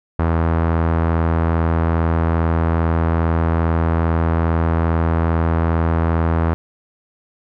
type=tone with low-pass filter; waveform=sawtooth; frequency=82.4 Hz; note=E2; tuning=in tune; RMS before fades=-17 dBFS; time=0.19-6.54 s; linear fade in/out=0 ms; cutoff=1300 Hz; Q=1.4; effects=none